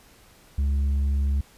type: tone with tanh clipping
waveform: sine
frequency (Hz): 69.8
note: C#2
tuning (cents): +13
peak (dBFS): -21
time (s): 0.58-1.41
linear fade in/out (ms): 5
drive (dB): 4
effects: pink hiss -54 dBFS RMS until 1.57 s + resampled to 32000 Hz